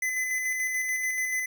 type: tone with tremolo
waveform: square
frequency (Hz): 2022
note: B6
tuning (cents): +40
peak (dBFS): -26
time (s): 0.02-1.46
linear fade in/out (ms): 5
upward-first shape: square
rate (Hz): 6.9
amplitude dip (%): 30
effects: none